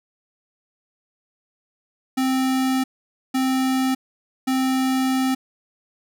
square tone bursts at uneven times, 261.6 Hz, C4, in tune, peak -19 dBFS, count 3, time 2.17-2.84 / 3.34-3.95 / 4.47-5.35 s, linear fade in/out 10 ms, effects none

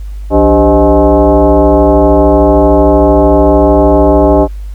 sine tone with frequency modulation, 164.81 Hz, E3, in tune, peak -3 dBFS, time 0.3-4.48 s, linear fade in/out 50 ms, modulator 228 Hz, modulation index 2.8, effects added 50 Hz sine -19 dBFS peak until 4.74 s + pink hiss -46 dBFS RMS until 4.74 s

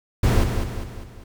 brown noise with echo, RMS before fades -17 dBFS, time 0.23-0.44 s, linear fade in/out 5 ms, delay 200 ms, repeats 4, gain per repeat -6 dB, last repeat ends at 1.24 s, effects none

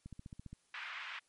click train, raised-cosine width 5 ms, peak -35 dBFS, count 8, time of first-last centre 0.06-0.53 s, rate 14.9 Hz
white band-pass noise, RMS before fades -45 dBFS, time 0.74-1.19 s, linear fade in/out 2 ms, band 1100 to 2700 Hz, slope 24 dB/octave
effects white hiss -74 dBFS RMS until 1.28 s + MP3 48 kbps

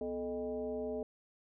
sine tone with frequency modulation, 432.8 Hz, A4, 29 cents flat, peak -35 dBFS, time 0.01-1.03 s, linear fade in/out 2 ms, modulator 184 Hz, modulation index 1.1, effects none

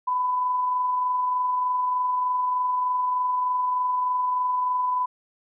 sine tone with amplitude modulation, 1000 Hz, B5, 21 cents sharp, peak -20 dBFS, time 0.07-5.06 s, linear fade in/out 10 ms, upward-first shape sine, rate 23.3 Hz, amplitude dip 25%, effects none

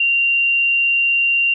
sine tone, 2768 Hz, F7, 16 cents flat, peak -13 dBFS, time 0-1.54 s, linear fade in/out 5 ms, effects none

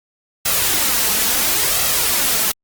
white noise with flanger, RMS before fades -17 dBFS, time 0.45-2.52 s, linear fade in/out 10 ms, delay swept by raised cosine 1.5 to 4.7 ms, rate 0.73 Hz, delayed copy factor +0.5, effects Opus 48 kbps

